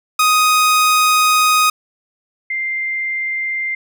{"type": "tone pair in turn", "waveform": ["sawtooth", "sine"], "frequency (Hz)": [1249, 2094], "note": ["D#6", "C7"], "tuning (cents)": [6, 1], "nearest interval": "major sixth", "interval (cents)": 895, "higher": "second", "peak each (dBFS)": [-7, -18], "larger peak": "first", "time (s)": [[0.19, 1.7], [2.5, 3.75]], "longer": "first", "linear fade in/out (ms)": 5, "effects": []}